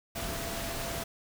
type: tone in noise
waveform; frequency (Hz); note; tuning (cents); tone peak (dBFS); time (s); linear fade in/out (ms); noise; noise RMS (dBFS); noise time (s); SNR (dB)
sine; 674; E5; +38; -41; 0.15-1.04; 10; pink; -36; 0.15-1.04; -8
effects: none